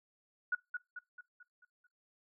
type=tone with echo; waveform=sine; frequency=1461 Hz; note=F#6; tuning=22 cents flat; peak=-29 dBFS; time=0.52-0.55 s; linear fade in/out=5 ms; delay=220 ms; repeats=6; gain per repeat=-6 dB; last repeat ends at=1.87 s; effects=noise-tail reverb RT60 0.2 s tail -22 dB re dry